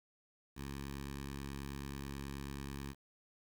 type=tone with notch filter; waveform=10% pulse; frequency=69.3 Hz; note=C#2; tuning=in tune; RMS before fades=-44 dBFS; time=0.55-2.95 s; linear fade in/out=50 ms; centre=560 Hz; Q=0.94; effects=10-bit